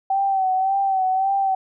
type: tone with vibrato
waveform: sine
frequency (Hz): 768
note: G5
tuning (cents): -36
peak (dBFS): -17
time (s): 0.1-1.55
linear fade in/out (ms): 5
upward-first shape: sine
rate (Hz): 1.8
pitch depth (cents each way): 45
effects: none